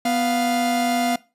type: tone pair together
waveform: 45% pulse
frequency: 247 / 698.5 Hz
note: B3 / F5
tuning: 0 / 0 cents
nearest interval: octave + tritone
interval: 1800 cents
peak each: -22 / -21 dBFS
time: 0.05-1.16 s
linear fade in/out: 5 ms
effects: noise-tail reverb RT60 0.3 s tail -21 dB re dry + resampled to 32000 Hz